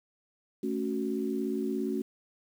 sine chord, F# minor, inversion first, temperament equal, 220 / 277.2 / 370 Hz, A3 / C#4 / F#4, 0 / 0 / 0 cents, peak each -33 dBFS, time 0.63-2.02 s, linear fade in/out 5 ms, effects 9-bit

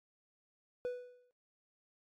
triangle tone with exponential decay, 493.9 Hz, B4, in tune, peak -31 dBFS, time 0.85-1.31 s, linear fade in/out 0 ms, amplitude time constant 100 ms, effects AAC 64 kbps

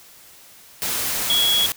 sine tone in noise, 3341 Hz, G#7, 10 cents sharp, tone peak -16 dBFS, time 1.3-1.66 s, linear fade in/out 0 ms, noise white, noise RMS -24 dBFS, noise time 0.82-1.72 s, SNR +5 dB, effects white hiss -47 dBFS RMS until 1.76 s

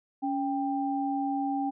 sine tone pair together, 279.3 / 790 Hz, C#4 / G5, +13 / +13 cents, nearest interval octave + tritone, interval 1800 cents, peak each -29 / -30 dBFS, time 0.22-1.71 s, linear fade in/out 20 ms, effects none

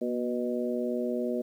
harmonic tone with a mistuned harmonic, 123.1 Hz, B2, 5 cents flat, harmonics 2 / 3 / 4 / 5, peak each -31 / -33 / -34 / -35 dBFS, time 0.01-1.42 s, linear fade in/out 10 ms, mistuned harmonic 2, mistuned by -38 cents, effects 10-bit

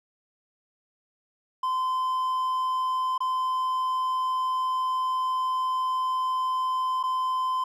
triangle tone with dropouts, 1029 Hz, C6, 29 cents flat, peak -22 dBFS, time 1.63-7.64 s, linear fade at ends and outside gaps 5 ms, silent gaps 3.179-3.204 / 7.03-7.036 s, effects none

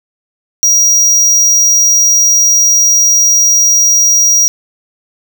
square tone, 5740 Hz, F8, 47 cents sharp, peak -6 dBFS, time 0.63-4.48 s, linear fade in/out 0 ms, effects none

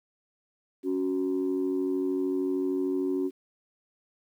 sine tone pair together, 278.3 / 371.5 Hz, C#4 / F#4, +7 / +7 cents, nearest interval perfect fourth, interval 500 cents, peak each -27 dBFS, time 0.83-3.31 s, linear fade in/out 50 ms, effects tanh soft clip ceiling -20 dBFS + 10-bit

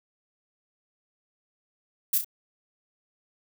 violet noise with echo, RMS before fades -23 dBFS, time 2.13-2.18 s, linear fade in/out 5 ms, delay 33 ms, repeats 2, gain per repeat -7 dB, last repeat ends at 2.246 s, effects none

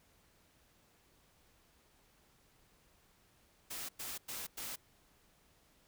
white noise bursts, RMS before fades -43 dBFS, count 4, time 3.7-4.76 s, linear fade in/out 10 ms, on 190 ms, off 100 ms, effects pink hiss -69 dBFS RMS until 5.87 s

